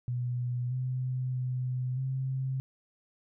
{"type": "tone with pitch steps", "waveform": "sine", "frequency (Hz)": [123, 127.9, 126.8, 132.1], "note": ["B2", "C3", "B2", "C3"], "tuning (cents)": [-7, -39, 46, 17], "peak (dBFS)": -29, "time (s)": [0.08, 2.6], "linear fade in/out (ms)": 0, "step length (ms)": 630, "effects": []}